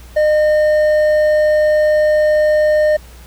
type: tone with hard clipping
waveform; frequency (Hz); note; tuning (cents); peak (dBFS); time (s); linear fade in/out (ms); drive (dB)
sine; 609; D#5; -37; -11; 0.16-2.97; 10; 5
effects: added 60 Hz sine -36 dBFS peak until 3.26 s + pink hiss -43 dBFS RMS until 3.26 s